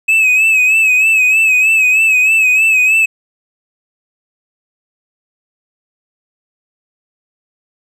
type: tone with vibrato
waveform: triangle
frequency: 2571 Hz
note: E7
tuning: 44 cents flat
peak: -6 dBFS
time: 0.08-3.06 s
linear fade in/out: 10 ms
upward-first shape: sine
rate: 3.2 Hz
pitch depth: 58 cents each way
effects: none